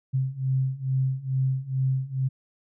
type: beating tone pair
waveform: sine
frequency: 130.81 / 133.11 Hz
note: C3 / C3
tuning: 0 / +30 cents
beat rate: 2.3 Hz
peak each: -27 / -25 dBFS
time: 0.13-2.29 s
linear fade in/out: 20 ms
effects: none